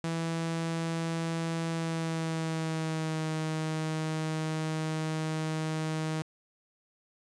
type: tone with pitch glide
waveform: sawtooth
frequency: 164.81 to 157.55 Hz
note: E3 to D#3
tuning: 0 to +22 cents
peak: -26 dBFS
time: 0.04-6.22 s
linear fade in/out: 0 ms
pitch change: -78 cents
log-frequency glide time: 1.7-3.28 s
effects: resampled to 22050 Hz + 10-bit